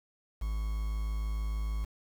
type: tone with quantisation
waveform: triangle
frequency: 53.3 Hz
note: G#1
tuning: 46 cents sharp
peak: -28 dBFS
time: 0.41-1.85 s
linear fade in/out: 10 ms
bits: 8
effects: none